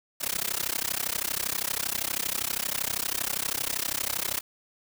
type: noise with amplitude modulation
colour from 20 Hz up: white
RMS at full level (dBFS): -26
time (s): 0.2-4.41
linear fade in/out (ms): 20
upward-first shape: sine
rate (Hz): 32.6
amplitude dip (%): 100
effects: none